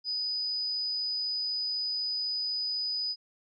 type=tone; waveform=sine; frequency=4978 Hz; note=D#8; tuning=in tune; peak=-29 dBFS; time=0.04-3.16 s; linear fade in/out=50 ms; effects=none